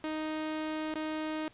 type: tone with dropouts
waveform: sawtooth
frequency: 311.1 Hz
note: D#4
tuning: in tune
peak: -29 dBFS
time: 0.04-1.48 s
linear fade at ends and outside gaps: 1 ms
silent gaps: 0.941-0.955 s
effects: pink hiss -60 dBFS RMS until 1.53 s + resampled to 8000 Hz